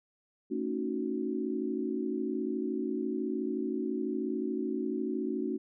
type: chord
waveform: sine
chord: D# half-diminished seventh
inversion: second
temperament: equal with one note detuned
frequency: 225.4 / 277.2 / 311.1 / 370 Hz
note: A3 / C#4 / D#4 / F#4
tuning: +42 / 0 / 0 / 0 cents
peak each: -36 / -35 / -37 / -35 dBFS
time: 0.5-5.58 s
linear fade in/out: 20 ms
effects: none